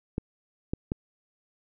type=clicks; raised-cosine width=3 ms; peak=-15 dBFS; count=3; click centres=0.181 / 0.735 / 0.919 s; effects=none